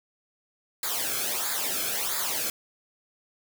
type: noise with flanger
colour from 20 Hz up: white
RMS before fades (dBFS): -29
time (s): 0.83-2.5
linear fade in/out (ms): 2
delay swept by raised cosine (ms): 0.34 to 1.08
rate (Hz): 1.5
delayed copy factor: -0.75
effects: none